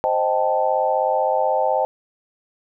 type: chord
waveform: sine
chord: A half-diminished seventh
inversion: first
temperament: equal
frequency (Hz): 523.3 / 622.3 / 784 / 880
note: C5 / Eb5 / G5 / A5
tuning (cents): 0 / 0 / 0 / 0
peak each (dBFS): -22 / -22 / -22 / -23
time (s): 0.04-1.85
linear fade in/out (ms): 0
effects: none